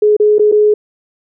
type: tone with dropouts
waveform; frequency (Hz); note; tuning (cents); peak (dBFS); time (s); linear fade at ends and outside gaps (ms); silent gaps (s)
sine; 421.4; G#4; +25; -6; 0.02-0.74; 5; 0.167-0.199 / 0.384-0.394 / 0.516-0.522
effects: none